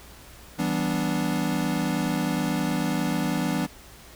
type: chord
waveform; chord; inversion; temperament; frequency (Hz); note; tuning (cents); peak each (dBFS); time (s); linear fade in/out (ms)
square; E minor seventh; none; equal with one note detuned; 164.81 / 194.31 / 246.9 / 293.7; E3 / G3 / B3 / D4; 0 / -15 / 0 / 0; -30; 0.58-3.67; 20
effects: added 60 Hz sine -51 dBFS peak until 4.15 s + pink hiss -48 dBFS RMS until 4.15 s